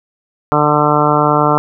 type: harmonic tone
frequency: 149 Hz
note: D3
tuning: 25 cents sharp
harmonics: 1 / 2 / 3 / 4 / 5 / 6 / 7 / 8 / 9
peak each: -18 / -18 / -18 / -18 / -18 / -18 / -18 / -18 / -18 dBFS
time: 0.52-1.58 s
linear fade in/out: 0 ms
effects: none

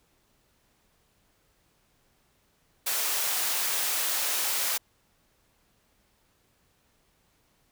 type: high-pass noise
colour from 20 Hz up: white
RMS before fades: -28 dBFS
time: 2.86-4.78 s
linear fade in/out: 10 ms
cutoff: 510 Hz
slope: 12 dB/octave
effects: pink hiss -68 dBFS RMS until 7.71 s

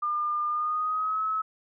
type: tone with pitch glide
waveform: sine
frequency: 1204 to 1290.4 Hz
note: D6 to E6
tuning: +43 to -37 cents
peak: -25 dBFS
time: 0.02-1.42 s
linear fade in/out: 10 ms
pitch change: +120 cents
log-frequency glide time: 0.48-1.22 s
effects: none

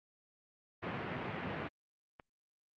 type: band-pass noise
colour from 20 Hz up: pink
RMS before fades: -40 dBFS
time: 0.82-1.69 s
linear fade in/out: 20 ms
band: 100 to 2600 Hz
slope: 24 dB/octave
type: click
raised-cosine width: 0.5 ms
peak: -35 dBFS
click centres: 2.198 s
effects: Opus 48 kbps

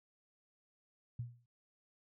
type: tone with exponential decay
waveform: sine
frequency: 119.8 Hz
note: A#2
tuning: 48 cents sharp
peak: -35 dBFS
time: 1.19-1.46 s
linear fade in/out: 5 ms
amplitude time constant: 57 ms
effects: none

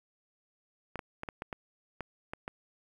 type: clicks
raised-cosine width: 0.5 ms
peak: -22 dBFS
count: 9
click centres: 0.957 / 0.992 / 1.234 / 1.288 / 1.421 / 1.528 / 2.007 / 2.335 / 2.479 s
effects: 9-bit

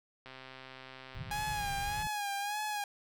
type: click train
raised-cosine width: 0.3 ms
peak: -32 dBFS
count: 232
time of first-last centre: 0.26-2.023 s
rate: 131 Hz
type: low-pass noise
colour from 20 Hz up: pink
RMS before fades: -43 dBFS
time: 1.15-2.07 s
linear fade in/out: 0 ms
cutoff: 170 Hz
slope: 48 dB/octave
type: tone with vibrato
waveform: sawtooth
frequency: 824 Hz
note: G#5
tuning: 14 cents flat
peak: -30 dBFS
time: 1.31-2.84 s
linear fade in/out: 2 ms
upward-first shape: sine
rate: 1.7 Hz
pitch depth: 57 cents each way
effects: none

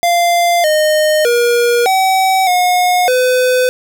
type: tone with pitch steps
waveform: square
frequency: 693 / 614 / 477.1 / 761 / 722 / 505 Hz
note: F5 / D#5 / A#4 / F#5 / F#5 / B4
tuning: -14 / -23 / +40 / +48 / -43 / +39 cents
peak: -10 dBFS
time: 0.03-3.69 s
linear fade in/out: 0 ms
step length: 610 ms
effects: none

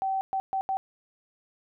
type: tone bursts at uneven times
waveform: sine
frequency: 770 Hz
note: G5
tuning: 31 cents flat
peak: -25 dBFS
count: 4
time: 0.02-0.21 / 0.33-0.4 / 0.53-0.61 / 0.69-0.77 s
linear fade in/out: 0 ms
effects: none

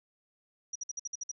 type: tone bursts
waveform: sine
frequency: 5790 Hz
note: F#8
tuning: 38 cents flat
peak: -34 dBFS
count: 8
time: 0.73-1.315 s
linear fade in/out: 5 ms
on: 25 ms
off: 55 ms
effects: none

